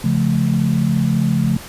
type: chord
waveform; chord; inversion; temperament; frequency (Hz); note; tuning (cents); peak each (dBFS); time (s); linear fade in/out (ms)
sine; Db augmented; none; just; 138.59 / 173.24 / 216.5; Db3 / F3 / A3; 0 / -14 / -28; -18; 0.04-1.57; 5
effects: pink hiss -35 dBFS RMS until 1.68 s + resampled to 32000 Hz